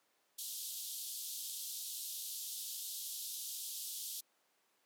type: band-pass noise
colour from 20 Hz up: white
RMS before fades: -44 dBFS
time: 0.38-4.21 s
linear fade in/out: 10 ms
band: 3200 to 15000 Hz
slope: 48 dB/octave
effects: pink hiss -75 dBFS RMS until 4.85 s + high-pass 400 Hz 12 dB/octave